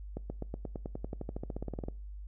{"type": "accelerating click train", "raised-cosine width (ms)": 2, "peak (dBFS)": -24, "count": 22, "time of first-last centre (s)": [0.17, 1.885], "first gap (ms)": 130, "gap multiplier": 0.95, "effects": ["noise-tail reverb RT60 0.4 s tail -23 dB re dry", "added 50 Hz sine -41 dBFS peak until 2.27 s"]}